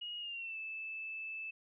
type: tone with pitch glide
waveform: sine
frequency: 2882 to 2628 Hz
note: F#7 to E7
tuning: -46 to -6 cents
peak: -40 dBFS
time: 0.01-1.51 s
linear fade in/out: 10 ms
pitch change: -160 cents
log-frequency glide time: 0.19-0.57 s
effects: none